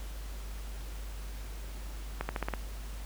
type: accelerating click train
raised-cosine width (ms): 0.5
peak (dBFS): -17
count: 6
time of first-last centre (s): 2.21-2.538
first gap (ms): 80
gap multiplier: 0.9
effects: added 50 Hz sine -38 dBFS peak until 3.05 s + pink hiss -50 dBFS RMS until 3.05 s